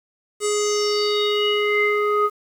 square tone with low-pass filter sweep, 416.7 Hz, G#4, 6 cents sharp, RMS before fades -20 dBFS, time 0.4-2.3 s, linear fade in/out 50 ms, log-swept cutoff 8500 to 1300 Hz, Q 6.3, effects 8-bit

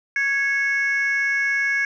sine tone pair together, 1661.2 / 2199 Hz, G#6 / C#7, 0 / -14 cents, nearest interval perfect fourth, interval 486 cents, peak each -19 / -20 dBFS, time 0.16-1.85 s, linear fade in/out 2 ms, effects tanh soft clip ceiling -15 dBFS

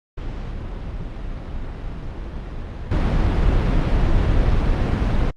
brown noise with level steps, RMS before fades -29 / -17 dBFS, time 0.17-5.31 s, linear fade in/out 10 ms, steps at 2.91 s, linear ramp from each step 5 ms, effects low-pass 4000 Hz 12 dB/octave + Opus 48 kbps

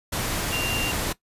sine tone in noise, 2779 Hz, F7, 9 cents flat, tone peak -25 dBFS, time 0.52-0.92 s, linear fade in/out 10 ms, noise pink, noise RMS -27 dBFS, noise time 0.12-1.13 s, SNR -1 dB, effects noise-tail reverb RT60 0.1 s tail -18 dB re dry + resampled to 32000 Hz

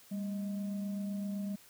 sine tone with frequency modulation, 199.1 Hz, G3, 27 cents sharp, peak -34 dBFS, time 0.11-1.56 s, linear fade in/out 10 ms, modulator 426 Hz, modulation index 0.31, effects white hiss -59 dBFS RMS until 1.69 s

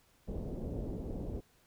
pink low-pass noise, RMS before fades -39 dBFS, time 0.27-1.41 s, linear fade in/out 20 ms, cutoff 540 Hz, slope 24 dB/octave, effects pink hiss -68 dBFS RMS until 1.66 s

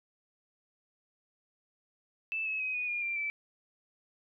sine tone with pitch steps, 2637 / 2581 / 2527 / 2473 / 2421 / 2370 / 2320 Hz, E7 / E7 / D#7 / D#7 / D#7 / D7 / D7, 0 / -37 / +26 / -11 / -48 / +15 / -22 cents, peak -31 dBFS, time 2.32-3.3 s, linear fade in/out 0 ms, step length 140 ms, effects none

